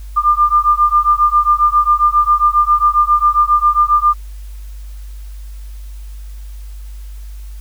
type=beating tone pair; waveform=sine; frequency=1196 / 1203.4 Hz; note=D6 / D6; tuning=+31 / +42 cents; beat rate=7.4 Hz; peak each=-12 dBFS; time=0.16-4.14 s; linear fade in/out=20 ms; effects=added 50 Hz sine -27 dBFS peak until 7.6 s + white hiss -48 dBFS RMS until 7.6 s